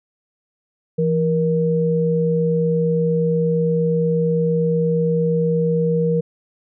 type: tone pair together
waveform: sine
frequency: 166.9 / 472.1 Hz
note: E3 / A#4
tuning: +22 / +22 cents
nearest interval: octave + tritone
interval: 1800 cents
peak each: -18 dBFS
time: 0.98-6.21 s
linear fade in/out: 10 ms
effects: none